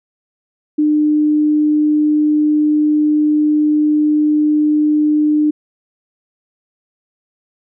sine tone, 301.5 Hz, D4, 46 cents sharp, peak -10 dBFS, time 0.78-5.51 s, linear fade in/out 10 ms, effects none

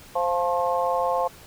harmonic tone with a mistuned harmonic, 174.61 Hz, F3, in tune, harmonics 3 / 4 / 5 / 6, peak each -25 / -26 / -27 / -28 dBFS, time 0.15-1.28 s, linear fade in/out 10 ms, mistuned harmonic 6, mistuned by +39 cents, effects pink hiss -47 dBFS RMS until 1.46 s

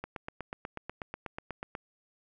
click train, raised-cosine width 0.5 ms, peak -22 dBFS, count 15, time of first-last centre 0.04-1.751 s, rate 8.18 Hz, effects none

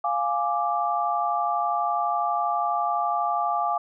sine chord, D diminished, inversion first, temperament equal, 698.5 / 830.6 / 1174.7 Hz, F5 / Ab5 / D6, 0 / 0 / 0 cents, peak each -26 / -27 / -26 dBFS, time 0.04-3.78 s, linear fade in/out 5 ms, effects none

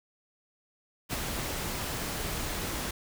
pink noise with ADSR envelope, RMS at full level -31 dBFS, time 1.09-2.91 s, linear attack 36 ms, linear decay 29 ms, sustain -3 dB, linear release 5 ms, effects none

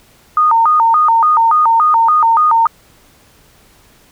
sine tone with vibrato, 1061 Hz, C6, 24 cents sharp, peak -7 dBFS, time 0.37-2.67 s, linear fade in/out 2 ms, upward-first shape square, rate 3.5 Hz, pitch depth 260 cents each way, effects pink hiss -48 dBFS RMS until 4.11 s

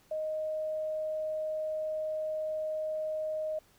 sine tone, 622.3 Hz, D#5, in tune, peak -31 dBFS, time 0.11-3.59 s, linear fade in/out 5 ms, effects pink hiss -64 dBFS RMS until 3.78 s

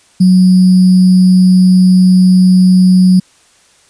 sine tone with sample-and-hold, 184.3 Hz, F#3, 7 cents flat, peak -3 dBFS, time 0.2-3.2 s, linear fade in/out 10 ms, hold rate 4900 Hz, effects white hiss -48 dBFS RMS until 3.89 s + resampled to 22050 Hz

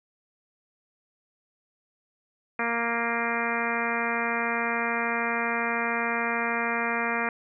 harmonic tone with a mistuned harmonic, 233.1 Hz, A#3, in tune, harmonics 1 / 2 / 3 / 4 / 5 / 6 / 7 / 8 / 9 / 10, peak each -34 / -34 / -34 / -34 / -34 / -34 / -34 / -34 / -34 / -34 dBFS, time 2.59-7.29 s, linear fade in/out 2 ms, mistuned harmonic 10, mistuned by +45 cents, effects none

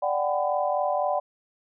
sine chord, G major seventh, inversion second, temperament equal with one note detuned, 587.3 / 740 / 784 / 1005.6 Hz, D5 / F#5 / G5 / B5, 0 / 0 / 0 / +31 cents, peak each -26 / -27 / -30 / -31 dBFS, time 0.02-1.2 s, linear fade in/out 10 ms, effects none

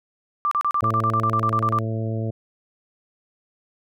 sine tone bursts, 1179 Hz, D6, 6 cents sharp, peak -18 dBFS, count 14, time 0.45-1.787 s, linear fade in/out 0 ms, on 63 ms, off 35 ms
harmonic tone, 111.4 Hz, A2, 22 cents sharp, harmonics 1 / 2 / 3 / 4 / 5 / 6, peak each -24 / -31 / -34 / -35 / -36 / -38 dBFS, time 0.82-2.31 s, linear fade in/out 10 ms
effects none

